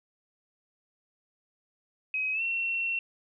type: tone with pitch glide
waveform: sine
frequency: 2535 to 2717 Hz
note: D#7 to F7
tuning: +32 to -48 cents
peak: -27 dBFS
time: 2.14-2.99 s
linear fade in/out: 2 ms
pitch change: +120 cents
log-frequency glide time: 2.33-2.42 s
effects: none